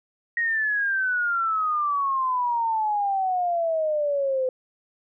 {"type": "exponential sweep", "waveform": "sine", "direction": "down", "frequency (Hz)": [1889, 509], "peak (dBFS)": -21, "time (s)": [0.37, 4.49], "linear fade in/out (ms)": 2, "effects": []}